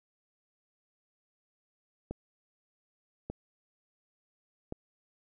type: clicks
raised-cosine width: 2 ms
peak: -23 dBFS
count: 3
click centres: 2.11 / 3.3 / 4.724 s
effects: none